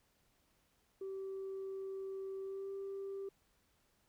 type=tone with pitch glide; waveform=sine; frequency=386.1 to 392.2 Hz; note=G4 to G4; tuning=-26 to +1 cents; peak=-39 dBFS; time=1.01-3.29 s; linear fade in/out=5 ms; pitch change=+27 cents; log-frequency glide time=2.41-2.71 s; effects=tanh soft clip ceiling -38 dBFS + pink hiss -75 dBFS RMS until 4.08 s